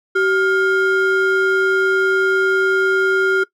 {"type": "ring-modulated tone", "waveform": "triangle", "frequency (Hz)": 895, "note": "A5", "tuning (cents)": 29, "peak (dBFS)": -8, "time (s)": [0.15, 3.44], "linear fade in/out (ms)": 10, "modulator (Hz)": 513, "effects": ["noise-tail reverb RT60 0.1 s tail -20 dB re dry"]}